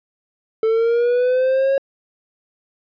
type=linear sweep; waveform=triangle; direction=up; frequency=440 to 550 Hz; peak=-12 dBFS; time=0.63-1.78 s; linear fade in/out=2 ms; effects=resampled to 11025 Hz